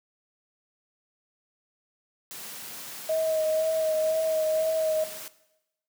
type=high-pass noise; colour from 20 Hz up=white; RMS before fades=-40 dBFS; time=2.31-5.28 s; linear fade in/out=0 ms; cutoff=110 Hz; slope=48 dB/octave
type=tone with vibrato; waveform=sine; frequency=633 Hz; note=D#5; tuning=30 cents sharp; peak=-23 dBFS; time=3.09-5.04 s; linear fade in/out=5 ms; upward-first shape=sine; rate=2 Hz; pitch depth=21 cents each way
effects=noise-tail reverb RT60 0.9 s tail -17 dB re dry